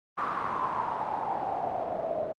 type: noise with low-pass filter sweep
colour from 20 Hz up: white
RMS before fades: -31 dBFS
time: 0.17-2.33 s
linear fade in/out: 20 ms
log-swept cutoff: 1200 to 600 Hz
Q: 7.8
effects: high-pass 100 Hz 12 dB/octave + Opus 32 kbps